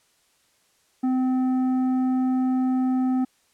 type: tone with tanh clipping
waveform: sine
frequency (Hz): 257.1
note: C4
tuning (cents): -30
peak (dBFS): -21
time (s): 1.03-3.25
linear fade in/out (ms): 10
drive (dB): 8
effects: white hiss -64 dBFS RMS until 3.53 s + low-pass 10000 Hz 12 dB/octave